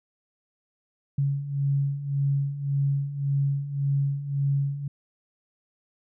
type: beating tone pair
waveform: sine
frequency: 138.59 / 140.39 Hz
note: C#3 / C#3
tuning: 0 / +22 cents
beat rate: 1.8 Hz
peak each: -29 / -24 dBFS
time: 1.18-4.88 s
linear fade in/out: 5 ms
effects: none